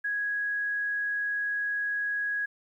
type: tone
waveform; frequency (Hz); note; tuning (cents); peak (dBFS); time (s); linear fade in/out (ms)
sine; 1661.2; G#6; 0; -27; 0.04-2.46; 10
effects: 11-bit